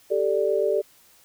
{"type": "chord", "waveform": "sine", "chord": "G suspended second", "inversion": "none", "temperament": "equal", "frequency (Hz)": [392, 440, 587.3], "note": ["G4", "A4", "D5"], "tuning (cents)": [0, 0, 0], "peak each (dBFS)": -24, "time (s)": [0.1, 0.82], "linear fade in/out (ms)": 20, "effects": ["white hiss -56 dBFS RMS until 1.24 s"]}